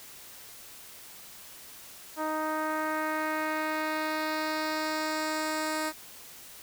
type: tone with low-pass filter sweep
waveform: 10% pulse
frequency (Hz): 311.1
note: D#4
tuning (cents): 0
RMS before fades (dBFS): -31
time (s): 2.16-5.93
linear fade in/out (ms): 50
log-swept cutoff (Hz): 1100 to 11000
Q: 1.2
effects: white hiss -48 dBFS RMS until 6.62 s